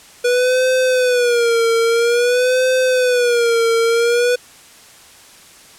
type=tone with vibrato; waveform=square; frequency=485.3 Hz; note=B4; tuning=30 cents flat; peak=-13 dBFS; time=0.24-4.36 s; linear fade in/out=10 ms; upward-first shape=sine; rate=0.5 Hz; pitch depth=100 cents each way; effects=white hiss -43 dBFS RMS until 5.78 s + low-pass 10000 Hz 12 dB/octave